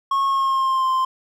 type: tone with pitch glide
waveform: triangle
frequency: 1092 to 1044.5 Hz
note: C#6 to C6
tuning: -26 to -3 cents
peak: -15 dBFS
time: 0.11-1.05 s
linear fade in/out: 5 ms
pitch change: -77 cents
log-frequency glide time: 0.26-0.9 s
effects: none